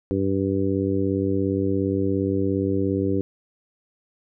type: harmonic tone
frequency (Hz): 97.2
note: G2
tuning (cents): -14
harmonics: 1 / 2 / 3 / 4 / 5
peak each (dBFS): -27 / -28 / -24 / -26 / -29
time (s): 0.11-3.21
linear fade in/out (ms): 0
effects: none